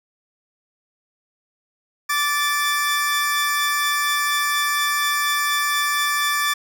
sawtooth tone pair together, 1167 / 1752.6 Hz, D6 / A6, -11 / -7 cents, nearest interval perfect fifth, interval 704 cents, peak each -18 dBFS, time 2.09-6.54 s, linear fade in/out 10 ms, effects none

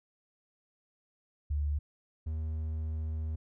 sine / triangle tone pair in turn, 73.2 / 78.67 Hz, D2 / D#2, -5 / +20 cents, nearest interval minor second, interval 125 cents, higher second, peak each -28 / -30 dBFS, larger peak first, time 1.5-1.79 / 2.26-3.36 s, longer second, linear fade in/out 10 ms, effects none

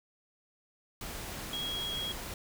sine tone in noise, 3297 Hz, G#7, 13 cents flat, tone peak -34 dBFS, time 1.53-2.12 s, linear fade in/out 2 ms, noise pink, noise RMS -41 dBFS, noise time 1.01-2.34 s, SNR +4 dB, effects none

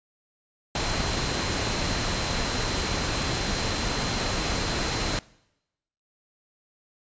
sine tone in noise, 4105 Hz, C8, 34 cents flat, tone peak -37 dBFS, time 0.75-5.19 s, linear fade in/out 2 ms, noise pink, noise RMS -27 dBFS, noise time 0.75-5.19 s, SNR -13 dB, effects noise-tail reverb RT60 0.9 s tail -23 dB re dry + resampled to 16000 Hz

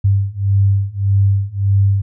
sine beating tone pair, 98 / 99.7 Hz, G2 / G2, 0 / +30 cents, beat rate 1.7 Hz, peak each -15 / -14 dBFS, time 0.04-2.02 s, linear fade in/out 10 ms, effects none

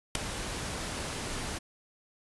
pink noise with ADSR envelope, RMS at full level -20 dBFS, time 0.15-1.59 s, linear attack 3 ms, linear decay 5 ms, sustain -16 dB, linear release 17 ms, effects resampled to 24000 Hz

